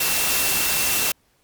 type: tone in noise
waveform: sine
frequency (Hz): 2695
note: E7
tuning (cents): +38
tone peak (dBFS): -28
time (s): 0-1.12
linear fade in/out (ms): 5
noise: white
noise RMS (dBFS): -21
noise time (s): 0-1.12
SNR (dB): -10
effects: pink hiss -63 dBFS RMS until 1.43 s + MP3 96 kbps